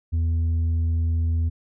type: tone with tanh clipping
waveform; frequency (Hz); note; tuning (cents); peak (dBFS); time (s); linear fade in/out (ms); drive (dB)
triangle; 82.3; E2; -2; -20; 0.12-1.5; 20; 8
effects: none